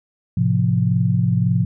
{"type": "chord", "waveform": "sine", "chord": "F major", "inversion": "first", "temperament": "just", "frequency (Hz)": [109.13, 130.96, 174.61], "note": ["A2", "C3", "F3"], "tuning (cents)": [-14, 2, 0], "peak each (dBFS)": -19, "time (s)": [0.37, 1.65], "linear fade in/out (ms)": 5, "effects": []}